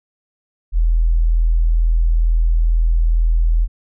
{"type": "tone", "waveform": "sine", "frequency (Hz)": 41.1, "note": "E1", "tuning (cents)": -4, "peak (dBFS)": -11, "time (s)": [0.72, 3.68], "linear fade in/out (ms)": 50, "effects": []}